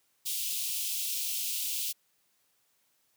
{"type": "high-pass noise", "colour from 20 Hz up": "white", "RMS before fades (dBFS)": -33, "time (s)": [0.25, 1.93], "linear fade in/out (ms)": 20, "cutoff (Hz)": 2600, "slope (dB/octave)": 48, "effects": ["white hiss -72 dBFS RMS until 3.16 s", "high-pass 80 Hz 12 dB/octave"]}